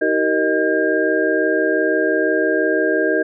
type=tone cluster; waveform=sine; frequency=316.9 / 382.8 / 465.2 / 619 / 1609 Hz; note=D#4 / G4 / A#4 / D#5 / G6; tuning=+32 / -41 / -4 / -9 / +45 cents; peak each=-21 dBFS; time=0.01-3.23 s; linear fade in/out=10 ms; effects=none